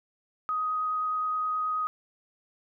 sine tone with vibrato, 1253 Hz, D#6, 12 cents sharp, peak -26 dBFS, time 0.49-1.87 s, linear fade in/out 0 ms, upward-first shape triangle, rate 9.5 Hz, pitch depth 8 cents each way, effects none

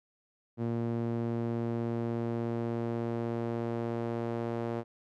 sawtooth tone with band-pass filter sweep, 116.54 Hz, A#2, in tune, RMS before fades -33 dBFS, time 0.57-4.84 s, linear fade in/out 50 ms, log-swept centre 270 to 470 Hz, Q 1, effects none

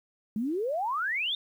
sine exponential sweep, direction up, 203.8 to 3700 Hz, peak -27 dBFS, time 0.36-1.35 s, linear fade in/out 2 ms, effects 10-bit

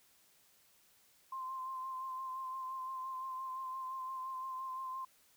sine tone with vibrato, 1045 Hz, C6, 2 cents flat, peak -39 dBFS, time 1.32-5.05 s, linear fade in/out 5 ms, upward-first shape sine, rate 5.8 Hz, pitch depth 25 cents each way, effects white hiss -68 dBFS RMS until 5.36 s

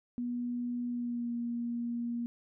sine tone with pitch glide, 242.7 to 236.9 Hz, B3 to A#3, -30 to +28 cents, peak -32 dBFS, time 0.18-2.26 s, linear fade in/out 0 ms, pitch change -42 cents, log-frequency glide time 0.88-1.32 s, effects none

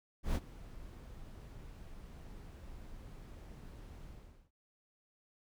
brown noise with ADSR envelope, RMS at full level -30 dBFS, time 0.23-4.51 s, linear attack 120 ms, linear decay 45 ms, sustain -20 dB, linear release 450 ms, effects none

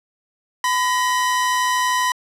45% pulse tone pair together, 1004 / 1895.3 Hz, B5 / A#6, +28 / +28 cents, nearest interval major seventh, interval 1100 cents, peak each -18 / -23 dBFS, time 0.64-2.12 s, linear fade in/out 2 ms, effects low-pass 11000 Hz 12 dB/octave

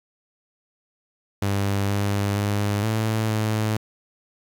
sawtooth tone with pitch steps, 99.8 / 101 / 102.5 / 109.9 / 108.3 Hz, G2 / G#2 / G#2 / A2 / A2, +32 / -48 / -22 / -2 / -27 cents, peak -17 dBFS, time 1.42-3.77 s, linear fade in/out 5 ms, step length 470 ms, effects 8-bit

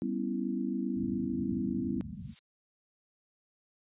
sine chord, C# half-diminished seventh, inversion second, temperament equal with one note detuned, 196 / 246.9 / 274 / 329.6 Hz, G3 / B3 / C#4 / E4, 0 / 0 / -20 / 0 cents, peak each -35 / -34 / -37 / -37 dBFS, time 0.02-2.01 s, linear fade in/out 0 ms
pink low-pass noise, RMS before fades -38 dBFS, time 0.94-2.35 s, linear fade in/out 50 ms, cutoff 230 Hz, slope 96 dB/octave
violet noise with exponential growth, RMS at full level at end -39 dBFS, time 2.03-2.39 s, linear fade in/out 0 ms, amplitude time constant 77 ms
effects high-pass 100 Hz 12 dB/octave + resampled to 8000 Hz

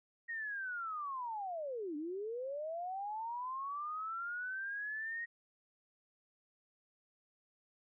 sine linear two-way sweep, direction down then up, 1883 to 287.5 to 1883 Hz, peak -38 dBFS, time 0.28-5.26 s, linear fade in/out 20 ms, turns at 1.96 s, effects none

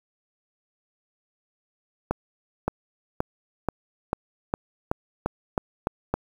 accelerating click train, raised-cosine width 1 ms, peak -9 dBFS, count 11, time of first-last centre 2.11-6.14 s, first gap 570 ms, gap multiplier 0.92, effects 7-bit

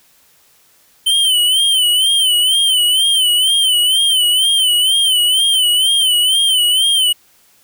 square tone with vibrato, 3066 Hz, G7, 39 cents flat, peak -11 dBFS, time 1.06-7.13 s, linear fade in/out 10 ms, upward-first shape sine, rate 2.1 Hz, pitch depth 92 cents each way, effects white hiss -52 dBFS RMS until 7.63 s

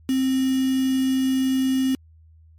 sine tone with quantisation, 262.9 Hz, C4, 8 cents sharp, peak -18 dBFS, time 0.09-1.95 s, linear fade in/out 2 ms, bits 5, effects added 80 Hz sine -48 dBFS peak until 2.58 s + MP3 64 kbps

